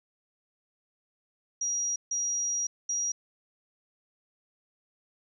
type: tone bursts at uneven times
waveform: sine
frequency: 5740 Hz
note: F8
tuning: 47 cents sharp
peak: -27 dBFS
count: 3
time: 1.61-1.96 / 2.11-2.67 / 2.89-3.12 s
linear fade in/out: 5 ms
effects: none